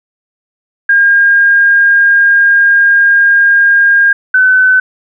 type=tone pair in turn; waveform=sine; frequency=1615 / 1514.1 Hz; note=G#6 / F#6; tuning=-49 / +39 cents; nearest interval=minor second; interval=112 cents; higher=first; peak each=-4 dBFS; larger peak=neither; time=0.89-4.13 / 4.34-4.8 s; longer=first; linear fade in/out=5 ms; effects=none